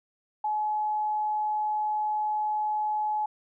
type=tone; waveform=sine; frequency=850 Hz; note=G#5; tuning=40 cents sharp; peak=-25 dBFS; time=0.44-3.26 s; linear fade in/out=5 ms; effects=none